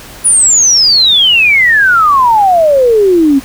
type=exponential sweep; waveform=sine; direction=down; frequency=10000 to 263.4 Hz; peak=-4 dBFS; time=0.24-3.4 s; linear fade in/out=20 ms; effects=pink hiss -31 dBFS RMS until 3.44 s